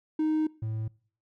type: tone pair in turn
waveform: triangle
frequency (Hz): 311.1 / 109.99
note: D#4 / A2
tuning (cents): 0 / 0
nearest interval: octave + tritone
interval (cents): 1800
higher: first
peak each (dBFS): -21 / -27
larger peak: first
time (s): 0.19-0.47 / 0.62-0.88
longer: first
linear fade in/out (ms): 5
effects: noise-tail reverb RT60 0.5 s tail -25 dB re dry + tanh soft clip ceiling -17 dBFS